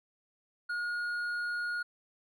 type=tone with hard clipping; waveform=sine; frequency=1436 Hz; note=F6; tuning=48 cents sharp; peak=-33 dBFS; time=0.69-1.83 s; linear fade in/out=10 ms; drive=4 dB; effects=none